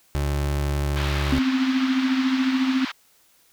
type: tone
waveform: 30% pulse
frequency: 71.7 Hz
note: D2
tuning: 41 cents flat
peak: -19 dBFS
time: 0.15-1.39 s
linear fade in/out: 0 ms
type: band-pass noise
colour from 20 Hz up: pink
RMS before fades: -32 dBFS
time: 0.96-2.92 s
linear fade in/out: 10 ms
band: 1000 to 4300 Hz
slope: 24 dB/octave
type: tone with tremolo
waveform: sine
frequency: 261.5 Hz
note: C4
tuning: 1 cent flat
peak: -16 dBFS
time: 1.32-2.85 s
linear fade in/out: 5 ms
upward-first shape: triangle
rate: 14 Hz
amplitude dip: 60%
effects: white hiss -59 dBFS RMS until 3.52 s